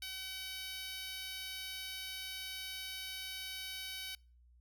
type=tone with high-pass filter; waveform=10% pulse; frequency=759 Hz; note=F#5; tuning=44 cents sharp; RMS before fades=-44 dBFS; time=0.02-4.15 s; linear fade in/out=2 ms; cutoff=2500 Hz; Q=0.84; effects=noise-tail reverb RT60 0.4 s tail -26 dB re dry + added 60 Hz sine -61 dBFS peak until 4.6 s